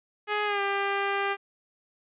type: tone with pitch glide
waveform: 10% pulse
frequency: 418.3 to 398 Hz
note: G#4 to G4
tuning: +12 to +26 cents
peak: -17 dBFS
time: 0.27-1.37 s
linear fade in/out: 50 ms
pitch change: -86 cents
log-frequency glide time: 0.45-0.61 s
effects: resampled to 8000 Hz